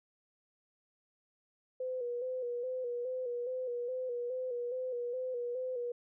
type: tone with vibrato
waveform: sine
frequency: 496.5 Hz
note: B4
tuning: 9 cents sharp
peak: -34 dBFS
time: 1.8-5.92 s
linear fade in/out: 5 ms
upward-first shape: square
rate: 2.4 Hz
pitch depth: 50 cents each way
effects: none